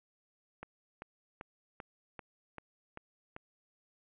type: click train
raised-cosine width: 0.5 ms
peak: -28 dBFS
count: 8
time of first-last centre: 0.63-3.364 s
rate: 2.56 Hz
effects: resampled to 8000 Hz + 9-bit